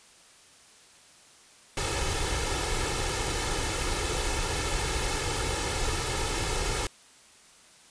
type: noise with comb filter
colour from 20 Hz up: pink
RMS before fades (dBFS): -29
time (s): 1.77-6.87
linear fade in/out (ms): 2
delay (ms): 2.3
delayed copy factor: +0.65
effects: white hiss -55 dBFS RMS until 7.9 s + resampled to 22050 Hz